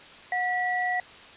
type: tone pair together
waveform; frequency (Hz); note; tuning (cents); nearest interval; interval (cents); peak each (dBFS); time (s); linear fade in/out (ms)
sine; 728 / 1944.9; F#5 / B6; -28 / -27; octave + perfect fourth; 1701; -27; 0.32-1; 2
effects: white hiss -47 dBFS RMS until 1.36 s + resampled to 8000 Hz